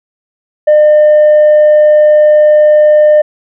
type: tone with tanh clipping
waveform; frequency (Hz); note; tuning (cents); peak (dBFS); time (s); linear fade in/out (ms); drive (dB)
sine; 604; D5; +48; -3; 0.67-3.22; 10; 1
effects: none